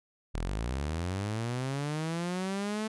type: linear sweep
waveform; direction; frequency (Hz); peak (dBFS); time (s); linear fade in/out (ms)
sawtooth; up; 36.85 to 220; -27; 0.34-2.88; 10
effects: resampled to 24000 Hz